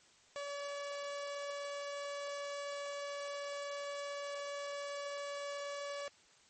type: tone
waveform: sawtooth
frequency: 570 Hz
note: C#5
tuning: 48 cents sharp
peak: -36 dBFS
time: 0.36-6.08 s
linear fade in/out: 0 ms
effects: white hiss -65 dBFS RMS until 6.49 s + MP3 32 kbps